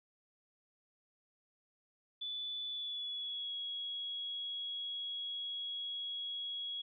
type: tone with pitch glide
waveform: sine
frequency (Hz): 3477 to 3326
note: A7 to G#7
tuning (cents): -21 to +2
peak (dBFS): -38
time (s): 2.21-6.82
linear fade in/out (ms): 10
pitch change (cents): -77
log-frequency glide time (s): 2.68-3.53
effects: none